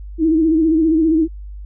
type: tone with vibrato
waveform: sine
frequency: 320 Hz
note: D#4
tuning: 49 cents sharp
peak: -11 dBFS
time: 0.18-1.28 s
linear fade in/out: 50 ms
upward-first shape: sine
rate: 15 Hz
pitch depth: 68 cents each way
effects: added 50 Hz sine -29 dBFS peak until 1.65 s

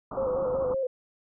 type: low-pass noise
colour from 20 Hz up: white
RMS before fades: -37 dBFS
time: 0.11-0.74 s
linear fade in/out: 5 ms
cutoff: 1300 Hz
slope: 96 dB/octave
type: tone with vibrato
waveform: sine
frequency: 520 Hz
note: C5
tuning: 11 cents flat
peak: -25 dBFS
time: 0.17-0.87 s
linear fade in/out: 5 ms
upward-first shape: square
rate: 5.3 Hz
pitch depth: 50 cents each way
type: click train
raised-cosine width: 3 ms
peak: -30 dBFS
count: 14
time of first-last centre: 0.23-0.744 s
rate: 25.3 Hz
effects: none

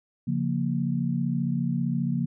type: chord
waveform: sine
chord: Bb minor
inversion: first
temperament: just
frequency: 139.85 / 174.81 / 233.1 Hz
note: Db3 / F3 / Bb3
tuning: +16 / +2 / 0 cents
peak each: -28 dBFS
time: 0.27-2.26 s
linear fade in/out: 10 ms
effects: none

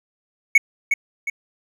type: tone with echo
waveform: triangle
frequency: 2217 Hz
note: C#7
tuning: in tune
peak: -6 dBFS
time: 0.55-0.58 s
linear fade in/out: 5 ms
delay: 360 ms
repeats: 2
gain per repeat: -7 dB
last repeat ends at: 1.3 s
effects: none

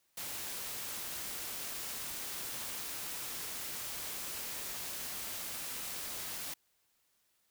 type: noise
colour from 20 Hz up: white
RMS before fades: -41 dBFS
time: 0.17-6.54 s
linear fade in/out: 5 ms
effects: white hiss -75 dBFS RMS until 7.5 s

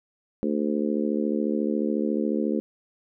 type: harmonic tone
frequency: 74.1 Hz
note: D2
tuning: 16 cents sharp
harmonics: 3 / 4 / 5 / 6 / 7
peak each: -26 / -28 / -30 / -32 / -33 dBFS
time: 0.43-2.6 s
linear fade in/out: 0 ms
effects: none

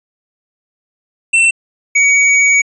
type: tone pair in turn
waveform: square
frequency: 2692 / 2254 Hz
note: E7 / C#7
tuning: +36 / +28 cents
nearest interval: minor third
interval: 308 cents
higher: first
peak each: -8 dBFS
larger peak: neither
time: 1.33-1.51 / 1.95-2.62 s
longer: second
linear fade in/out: 10 ms
effects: resampled to 22050 Hz

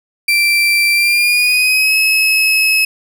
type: tone with pitch glide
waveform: 35% pulse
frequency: 2349 to 2576 Hz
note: D7 to E7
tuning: 0 to -41 cents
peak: -8 dBFS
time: 0.28-2.85 s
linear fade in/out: 5 ms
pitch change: +159 cents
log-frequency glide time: 0.93-1.96 s
effects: none

